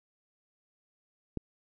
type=click; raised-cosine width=3 ms; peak=-20 dBFS; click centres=1.373 s; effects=none

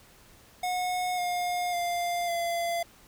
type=tone with pitch steps; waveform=square; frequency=727 / 712.4 / 698.2 / 684.2 Hz; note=F#5 / F5 / F5 / F5; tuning=-31 / +34 / -1 / -36 cents; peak=-28 dBFS; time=0.63-2.83 s; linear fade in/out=5 ms; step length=550 ms; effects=pink hiss -56 dBFS RMS until 3.07 s

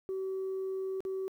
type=tone with dropouts; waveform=sine; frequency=381.3 Hz; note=G4; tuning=48 cents flat; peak=-31 dBFS; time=0.09-1.28 s; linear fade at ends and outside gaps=0 ms; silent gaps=1.005-1.051 s; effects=tanh soft clip ceiling -30 dBFS + 11-bit

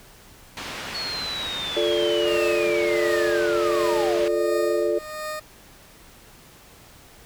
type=low-pass noise; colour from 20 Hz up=white; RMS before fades=-34 dBFS; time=0.57-4.28 s; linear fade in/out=0 ms; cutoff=3200 Hz; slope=12 dB/octave
type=linear sweep; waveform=sine; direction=down; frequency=4406 to 545 Hz; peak=-28 dBFS; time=0.94-4.26 s; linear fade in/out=10 ms
type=chord; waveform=sine; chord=D minor; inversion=first; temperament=equal; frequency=349.2 / 440 / 587.3 Hz; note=F4 / A4 / D5; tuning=0 / 0 / 0 cents; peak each=-24 dBFS; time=1.76-4.99 s; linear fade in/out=10 ms
type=tone with tremolo; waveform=20% pulse; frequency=614 Hz; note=D#5; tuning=23 cents flat; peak=-23 dBFS; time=2.26-5.4 s; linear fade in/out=10 ms; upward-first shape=triangle; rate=1.4 Hz; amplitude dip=85%
effects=pink hiss -49 dBFS RMS until 7.25 s

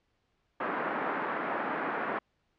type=band-pass noise; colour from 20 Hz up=white; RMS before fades=-33 dBFS; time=0.6-2.19 s; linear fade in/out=5 ms; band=200 to 1600 Hz; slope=24 dB/octave; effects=pink hiss -75 dBFS RMS until 2.58 s + low-pass 4000 Hz 12 dB/octave

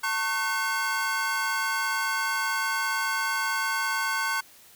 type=tone cluster; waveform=square; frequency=901 / 1100 / 1518 / 2145 Hz; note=A5 / C#6 / F#6 / C7; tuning=+41 / -14 / +44 / +42 cents; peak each=-33 / -32 / -29 / -35 dBFS; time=0.03-4.41 s; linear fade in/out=10 ms; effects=white hiss -53 dBFS RMS until 4.75 s

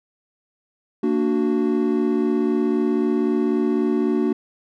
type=chord; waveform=triangle; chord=Bb augmented; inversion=none; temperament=equal with one note detuned; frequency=229.9 / 293.7 / 370 Hz; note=Bb3 / D4 / F#4; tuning=-24 / 0 / 0 cents; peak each=-20 dBFS; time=1.03-4.33 s; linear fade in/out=5 ms; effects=none

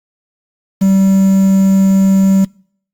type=tone with quantisation; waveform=triangle; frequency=193.1 Hz; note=G3; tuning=26 cents flat; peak=-5 dBFS; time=0.81-2.45 s; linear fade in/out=10 ms; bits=5; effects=noise-tail reverb RT60 0.6 s tail -26 dB re dry + Opus 48 kbps

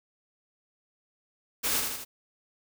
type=noise with echo; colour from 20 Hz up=white; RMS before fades=-28 dBFS; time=1.63-1.81 s; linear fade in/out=20 ms; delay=80 ms; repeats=3; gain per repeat=-4 dB; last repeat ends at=2.05 s; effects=none

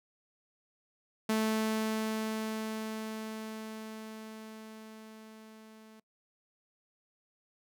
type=tone with level ramp; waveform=sawtooth; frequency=219 Hz; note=A3; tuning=8 cents flat; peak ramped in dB=-23 to -49 dBFS; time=1.29-6 s; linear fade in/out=5 ms; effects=noise-tail reverb RT60 0.1 s tail -24 dB re dry

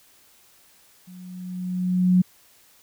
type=tone with level ramp; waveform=sine; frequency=182 Hz; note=F#3; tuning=28 cents flat; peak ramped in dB=-41 to -12 dBFS; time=1.07-2.22 s; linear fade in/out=10 ms; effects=white hiss -56 dBFS RMS until 2.82 s

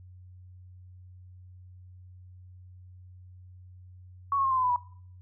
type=tone with pitch steps; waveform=sine; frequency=1117 / 1092.1 / 1067.8 / 1044 / 1020.7 / 998 / 975.8 Hz; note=C#6 / C#6 / C6 / C6 / C6 / B5 / B5; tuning=+13 / -26 / +35 / -4 / -43 / +18 / -21 cents; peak=-23 dBFS; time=4.32-4.761 s; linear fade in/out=2 ms; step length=63 ms; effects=noise-tail reverb RT60 0.6 s tail -22 dB re dry + added 91 Hz sine -47 dBFS peak until 5.21 s

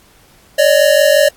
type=tone pair together; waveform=square; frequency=564.2 / 610 Hz; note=C#5 / D#5; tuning=+30 / -34 cents; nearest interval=minor second; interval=136 cents; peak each=-11 dBFS; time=0.58-1.29 s; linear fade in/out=10 ms; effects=pink hiss -48 dBFS RMS until 1.36 s + AAC 64 kbps

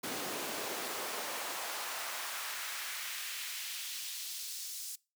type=noise with high-pass filter sweep; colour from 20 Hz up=pink; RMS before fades=-40 dBFS; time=0.03-4.96 s; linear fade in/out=10 ms; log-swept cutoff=260 to 6100 Hz; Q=1.1; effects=noise-tail reverb RT60 0.3 s tail -23 dB re dry

